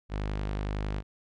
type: tone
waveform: sawtooth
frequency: 50.9 Hz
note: G#1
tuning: 34 cents flat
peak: -26 dBFS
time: 0.09-1.03 s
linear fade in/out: 50 ms
effects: low-pass 4000 Hz 12 dB/octave